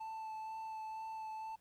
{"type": "tone with vibrato", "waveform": "triangle", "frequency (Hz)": 880, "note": "A5", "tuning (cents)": 0, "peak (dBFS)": -40, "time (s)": [0, 1.56], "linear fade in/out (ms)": 10, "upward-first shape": "sine", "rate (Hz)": 2.1, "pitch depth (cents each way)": 12, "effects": ["pink hiss -74 dBFS RMS until 1.6 s"]}